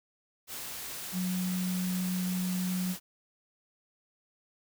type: tone in noise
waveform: sine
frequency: 182.9 Hz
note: F#3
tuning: 20 cents flat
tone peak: -29 dBFS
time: 1.12-2.96 s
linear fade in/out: 50 ms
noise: white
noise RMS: -40 dBFS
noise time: 0.47-3 s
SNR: +8 dB
effects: none